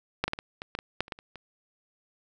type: clicks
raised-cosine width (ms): 0.3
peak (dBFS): -9 / -13 / -12 / -20 / -20 / -16 / -17 / -10 / -30 / -17 / -30 / -27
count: 12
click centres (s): 0.24 / 0.28 / 0.334 / 0.389 / 0.619 / 0.751 / 0.789 / 1.006 / 1.081 / 1.122 / 1.189 / 1.357
effects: none